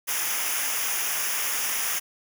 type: noise with comb filter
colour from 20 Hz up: white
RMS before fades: -27 dBFS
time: 0.07-2 s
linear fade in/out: 20 ms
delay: 0.24 ms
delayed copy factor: -0.8
effects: none